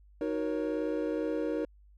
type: chord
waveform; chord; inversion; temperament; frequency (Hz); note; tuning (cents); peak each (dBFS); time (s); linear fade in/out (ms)
triangle; D# minor seventh; none; equal with one note detuned; 311.1 / 370 / 472.1 / 554.4; D#4 / F#4 / A#4 / C#5; 0 / 0 / +22 / 0; -31 / -36 / -32 / -35; 0.21-1.65; 2
effects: added 50 Hz sine -55 dBFS peak until 1.97 s